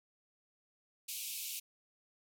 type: band-pass noise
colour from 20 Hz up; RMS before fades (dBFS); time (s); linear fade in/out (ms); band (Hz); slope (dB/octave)
white; -42; 1.08-1.6; 10; 2300 to 16000; 96
effects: none